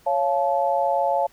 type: chord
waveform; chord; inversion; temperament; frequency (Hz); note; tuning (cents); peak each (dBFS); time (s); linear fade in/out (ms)
sine; Db augmented; none; just; 554.4 / 693 / 866.2; Db5 / F5 / A5; 0 / -14 / -27; -23; 0.06-1.27; 10
effects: pink hiss -56 dBFS RMS until 1.32 s